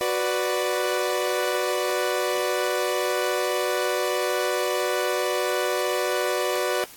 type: chord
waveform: sawtooth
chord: B minor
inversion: second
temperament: equal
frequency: 370 / 493.9 / 587.3 Hz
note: F#4 / B4 / D5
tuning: 0 / 0 / 0 cents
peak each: -23 dBFS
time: 0.01-6.84 s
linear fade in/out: 0 ms
effects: white hiss -46 dBFS RMS until 6.96 s + AAC 64 kbps